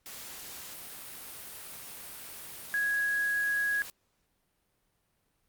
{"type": "tone in noise", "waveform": "sine", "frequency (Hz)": 1661.2, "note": "G#6", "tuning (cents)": 0, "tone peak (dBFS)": -26, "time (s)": [2.74, 3.82], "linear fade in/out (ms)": 0, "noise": "white", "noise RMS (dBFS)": -44, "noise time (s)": [0.06, 3.9], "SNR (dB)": 15, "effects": ["pink hiss -75 dBFS RMS until 5.48 s", "Opus 48 kbps"]}